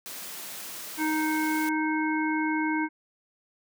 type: high-pass noise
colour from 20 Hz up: white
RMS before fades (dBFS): -39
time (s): 0.06-1.69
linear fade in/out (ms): 0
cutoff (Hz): 140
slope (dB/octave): 24
type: harmonic tone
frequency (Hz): 311.1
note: D#4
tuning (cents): 0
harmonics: 1 / 3 / 5 / 7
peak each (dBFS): -26 / -31 / -33 / -34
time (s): 0.97-2.89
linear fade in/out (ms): 50
effects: none